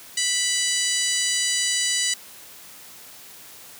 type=harmonic tone with a mistuned harmonic; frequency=987.8 Hz; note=B5; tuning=in tune; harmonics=2 / 3 / 4 / 5 / 6 / 7 / 8 / 9; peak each=-29 / -29 / -29 / -29 / -29 / -29 / -29 / -29 dBFS; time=0.17-2.14 s; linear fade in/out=5 ms; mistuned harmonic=5; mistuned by=-55 cents; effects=white hiss -44 dBFS RMS until 3.79 s + high-pass 80 Hz 12 dB/octave